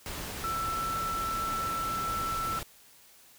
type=tone in noise; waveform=sine; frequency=1330 Hz; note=E6; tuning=15 cents sharp; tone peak=-30 dBFS; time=0.44-2.59 s; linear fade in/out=0 ms; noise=pink; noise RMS=-38 dBFS; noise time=0.06-2.63 s; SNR=+5 dB; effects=white hiss -57 dBFS RMS until 3.38 s